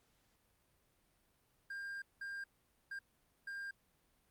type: tone bursts at uneven times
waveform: triangle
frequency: 1600 Hz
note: G6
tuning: 35 cents sharp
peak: -40 dBFS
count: 4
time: 1.7-2.02 / 2.21-2.44 / 2.91-2.99 / 3.47-3.71 s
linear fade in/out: 5 ms
effects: pink hiss -75 dBFS RMS until 4.3 s + Opus 48 kbps

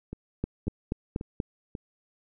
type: two click trains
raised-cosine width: 3 ms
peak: -23 / -15 dBFS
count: 4 / 5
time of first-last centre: 0.13-1.752 / 0.44-1.402 s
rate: 1.85 / 4.16 Hz
effects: none

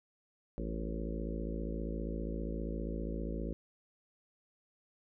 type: harmonic tone with a mistuned harmonic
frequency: 55 Hz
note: A1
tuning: in tune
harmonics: 1 / 3 / 4 / 5 / 6 / 7 / 8 / 9 / 10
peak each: -38 / -43 / -43 / -47 / -45 / -48 / -49 / -49 / -49 dBFS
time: 0.58-3.53 s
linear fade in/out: 0 ms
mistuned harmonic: 9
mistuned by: -40 cents
effects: none

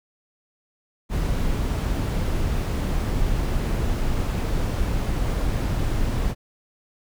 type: noise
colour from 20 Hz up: brown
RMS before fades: -23 dBFS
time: 1.09-6.35 s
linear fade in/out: 50 ms
effects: none

